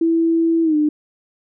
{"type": "tone with pitch glide", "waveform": "sine", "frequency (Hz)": [330, 300.9], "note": ["E4", "D4"], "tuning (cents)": [2, 42], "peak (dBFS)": -13, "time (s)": [0.01, 0.89], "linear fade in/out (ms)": 5, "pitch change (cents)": -160, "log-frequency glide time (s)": [0.63, 0.76], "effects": []}